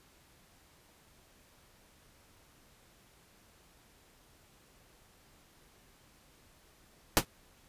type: noise with exponential decay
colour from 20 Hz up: pink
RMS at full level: -18 dBFS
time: 7.17-7.25 s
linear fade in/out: 0 ms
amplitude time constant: 17 ms
effects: pink hiss -63 dBFS RMS until 7.68 s + resampled to 32000 Hz